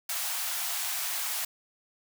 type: high-pass noise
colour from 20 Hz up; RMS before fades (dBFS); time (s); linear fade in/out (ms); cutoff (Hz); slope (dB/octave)
white; -32; 0.09-1.45; 5; 640; 96
effects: none